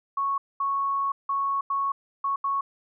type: tone bursts at uneven times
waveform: sine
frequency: 1106 Hz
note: C#6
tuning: 4 cents flat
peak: -23 dBFS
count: 6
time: 0.17-0.38 / 0.6-1.12 / 1.29-1.61 / 1.7-1.92 / 2.24-2.36 / 2.44-2.61 s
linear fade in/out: 5 ms
effects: none